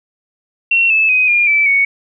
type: tone with pitch steps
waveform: sine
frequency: 2724 / 2616 / 2512 / 2413 / 2317 / 2225 Hz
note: F7 / E7 / D#7 / D7 / D7 / C#7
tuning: -44 / -14 / +16 / +46 / -24 / +6 cents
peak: -9 dBFS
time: 0.71-1.85 s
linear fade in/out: 5 ms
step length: 190 ms
effects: none